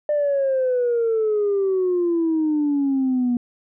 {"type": "exponential sweep", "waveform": "sine", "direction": "down", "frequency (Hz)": [600, 240], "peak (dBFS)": -16, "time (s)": [0.09, 3.37], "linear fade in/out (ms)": 2, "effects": ["tanh soft clip ceiling -14 dBFS"]}